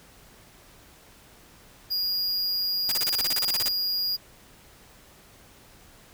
square tone, 4856 Hz, D#8, 43 cents flat, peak -25 dBFS, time 1.9-4.17 s, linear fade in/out 20 ms
white noise bursts, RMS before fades -28 dBFS, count 14, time 2.89-3.684 s, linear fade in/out 0 ms, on 27 ms, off 32 ms
effects pink hiss -53 dBFS RMS until 6.13 s

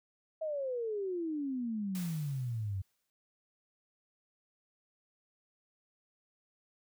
sine exponential sweep, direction down, 647 to 92.5 Hz, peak -33 dBFS, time 0.41-2.82 s, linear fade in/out 10 ms
white noise with exponential decay, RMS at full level -45 dBFS, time 1.95-3.1 s, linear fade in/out 0 ms, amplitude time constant 250 ms
effects none

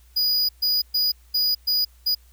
square tone bursts at uneven times, 4921 Hz, D#8, 20 cents flat, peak -19 dBFS, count 6, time 0.16-0.49 / 0.62-0.82 / 0.94-1.12 / 1.34-1.55 / 1.67-1.85 / 2.06-2.15 s, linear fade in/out 10 ms, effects added 60 Hz sine -50 dBFS peak until 2.32 s + white hiss -60 dBFS RMS until 2.32 s

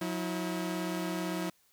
sawtooth tone pair together, 180.5 / 323.2 Hz, F#3 / E4, -43 / -34 cents, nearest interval minor seventh, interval 1009 cents, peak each -31 / -31 dBFS, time 0.01-1.5 s, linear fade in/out 5 ms, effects white hiss -68 dBFS RMS until 1.72 s

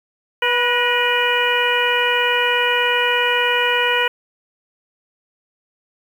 harmonic tone with a mistuned harmonic, 488.4 Hz, B4, 19 cents flat, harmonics 1 / 2 / 3 / 4 / 5 / 6, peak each -22 / -22 / -22 / -22 / -22 / -22 dBFS, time 0.42-4.08 s, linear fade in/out 5 ms, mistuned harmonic 4, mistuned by -54 cents, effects 7-bit

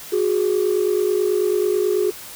sine tone pair together, 366.1 / 415.3 Hz, F#4 / G#4, -18 / 0 cents, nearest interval major second, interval 218 cents, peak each -18 dBFS, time 0.12-2.11 s, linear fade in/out 10 ms, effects tanh soft clip ceiling -11 dBFS + white hiss -37 dBFS RMS until 2.35 s

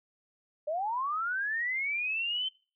sine linear sweep, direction up, 577 to 3102 Hz, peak -29 dBFS, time 0.67-2.49 s, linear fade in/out 10 ms, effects noise-tail reverb RT60 0.4 s tail -24 dB re dry

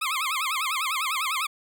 20% pulse tone with vibrato, 1165 Hz, D6, 14 cents flat, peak -20 dBFS, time 0.01-1.47 s, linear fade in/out 10 ms, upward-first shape sine, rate 10 Hz, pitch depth 210 cents each way, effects none

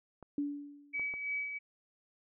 clicks, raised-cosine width 1 ms, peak -35 dBFS, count 3, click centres 0.227 / 0.996 / 1.139 s
sine tone with exponential decay, 288 Hz, D4, 34 cents flat, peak -29 dBFS, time 0.38-1.07 s, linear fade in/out 2 ms, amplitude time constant 150 ms
sine tone with tremolo, 2281 Hz, C#7, 49 cents sharp, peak -32 dBFS, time 0.93-1.59 s, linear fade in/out 20 ms, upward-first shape sine, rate 3 Hz, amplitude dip 50%
effects none

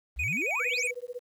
sine exponential sweep, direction up, 51.91 to 9990 Hz, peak -33 dBFS, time 0.16-0.88 s, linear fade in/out 20 ms
triangle tone with vibrato, 2375 Hz, D7, 19 cents sharp, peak -26 dBFS, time 0.19-0.91 s, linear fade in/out 5 ms, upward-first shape square, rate 11 Hz, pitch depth 76 cents each way
sine tone with tremolo, 491.1 Hz, B4, 10 cents flat, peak -32 dBFS, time 0.59-1.2 s, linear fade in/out 20 ms, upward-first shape sine, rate 16 Hz, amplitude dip 100%
effects 10-bit

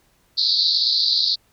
pink band-pass noise, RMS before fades -19 dBFS, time 0.37-1.36 s, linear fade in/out 20 ms, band 3900 to 4800 Hz, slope 96 dB/octave, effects pink hiss -61 dBFS RMS until 1.52 s

